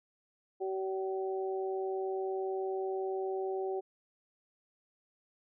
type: harmonic tone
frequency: 190.8 Hz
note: G3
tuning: 47 cents flat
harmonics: 2 / 3 / 4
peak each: -33 / -44 / -40 dBFS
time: 0.6-3.81 s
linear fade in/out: 20 ms
effects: none